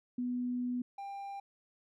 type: tone pair in turn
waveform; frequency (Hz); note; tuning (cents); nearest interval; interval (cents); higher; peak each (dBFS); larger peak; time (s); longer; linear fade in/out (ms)
sine / triangle; 246.9 / 795; B3 / G5; 0 / +24; octave + minor sixth; 2024; second; -32 / -38; first; 0.18-0.82 / 0.98-1.4; first; 5
effects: none